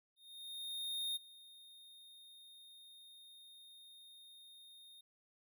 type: tone with ADSR envelope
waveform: square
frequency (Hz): 3687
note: A#7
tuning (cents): -20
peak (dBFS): -37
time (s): 0.16-5.01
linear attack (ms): 1000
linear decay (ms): 16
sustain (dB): -20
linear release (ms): 5
effects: none